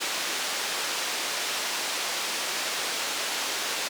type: band-pass noise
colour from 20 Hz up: white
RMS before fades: -30 dBFS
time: 0-3.89 s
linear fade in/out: 20 ms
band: 350 to 5600 Hz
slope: 12 dB/octave
effects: none